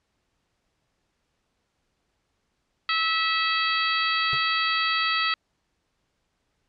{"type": "harmonic tone", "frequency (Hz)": 651, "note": "E5", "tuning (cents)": -22, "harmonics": [2, 3, 4, 5, 6, 7], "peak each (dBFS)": [-26, -28, -29, -30, -31, -31], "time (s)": [2.89, 5.34], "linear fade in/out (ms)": 2}
{"type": "tone with exponential decay", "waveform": "square", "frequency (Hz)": 137, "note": "C#3", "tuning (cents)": -20, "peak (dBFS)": -29, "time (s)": [4.33, 4.41], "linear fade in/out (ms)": 0, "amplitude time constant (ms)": 17}
{"effects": ["pink hiss -74 dBFS RMS until 6.68 s", "low-pass 7000 Hz 12 dB/octave"]}